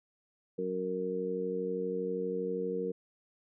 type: harmonic tone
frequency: 92.5 Hz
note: F#2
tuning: in tune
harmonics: 2 / 3 / 4 / 5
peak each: -39 / -42 / -39 / -33 dBFS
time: 0.58-2.92 s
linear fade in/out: 10 ms
effects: none